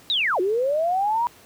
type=linear two-way sweep; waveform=sine; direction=down then up; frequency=3951 to 349.2 to 974 Hz; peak=-19 dBFS; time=0.1-1.27 s; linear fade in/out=0 ms; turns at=0.4 s; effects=pink hiss -50 dBFS RMS until 1.45 s + high-pass 100 Hz 12 dB/octave